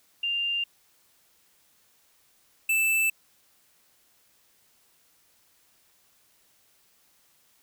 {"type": "tone pair in turn", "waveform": ["sine", "square"], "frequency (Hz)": [2794, 2644], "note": ["F7", "E7"], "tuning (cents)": [0, 5], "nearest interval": "minor second", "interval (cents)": 95, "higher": "first", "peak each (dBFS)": [-25, -22], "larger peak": "second", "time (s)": [[0.23, 0.64], [2.69, 3.1]], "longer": "neither", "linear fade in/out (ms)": 5, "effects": ["white hiss -64 dBFS RMS until 7.62 s"]}